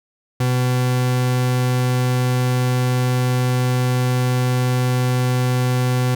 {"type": "tone", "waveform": "40% pulse", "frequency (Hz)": 125.8, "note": "B2", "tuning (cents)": 32, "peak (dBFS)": -15, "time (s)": [0.4, 6.15], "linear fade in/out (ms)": 5, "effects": []}